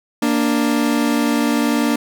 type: tone pair together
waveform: 40% pulse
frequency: 233.1 / 293.7 Hz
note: A#3 / D4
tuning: 0 / 0 cents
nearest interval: major third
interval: 400 cents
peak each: -17 dBFS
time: 0.22-1.96 s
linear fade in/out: 5 ms
effects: none